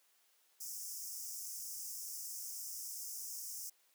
pink high-pass noise, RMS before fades -45 dBFS, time 0.6-3.7 s, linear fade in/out 10 ms, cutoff 5200 Hz, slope 96 dB/octave, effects white hiss -72 dBFS RMS until 3.94 s + high-pass 400 Hz 12 dB/octave

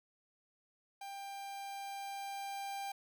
45% pulse tone with level ramp, 793 Hz, G5, 20 cents sharp, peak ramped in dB -44 to -39 dBFS, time 1.01-2.92 s, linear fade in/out 5 ms, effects none

